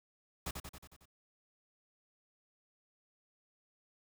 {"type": "noise with echo", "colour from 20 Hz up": "pink", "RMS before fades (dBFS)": -39, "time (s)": [0.46, 0.51], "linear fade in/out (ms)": 5, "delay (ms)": 91, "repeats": 6, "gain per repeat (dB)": -4, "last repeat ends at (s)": 1.056, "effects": []}